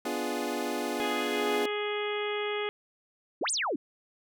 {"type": "chord", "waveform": "25% pulse", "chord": "B diminished seventh", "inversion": "none", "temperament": "equal", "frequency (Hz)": [246.9, 293.7, 349.2, 415.3], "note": ["B3", "D4", "F4", "Ab4"], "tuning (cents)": [0, 0, 0, 0], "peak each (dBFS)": -32, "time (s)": [0.05, 1.66], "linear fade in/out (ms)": 5}
{"type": "harmonic tone", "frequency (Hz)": 416.3, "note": "G#4", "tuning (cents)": 4, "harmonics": [1, 2, 3, 4, 5, 6, 7, 8], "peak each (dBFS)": [-31, -40, -39, -43, -38, -42, -43, -41], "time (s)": [1, 2.69], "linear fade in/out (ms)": 0}
{"type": "exponential two-way sweep", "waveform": "sine", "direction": "up then down", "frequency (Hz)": [248.1, 9860, 248.1], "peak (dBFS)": -27, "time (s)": [3.41, 3.76], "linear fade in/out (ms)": 5, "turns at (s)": 3.51}
{"effects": []}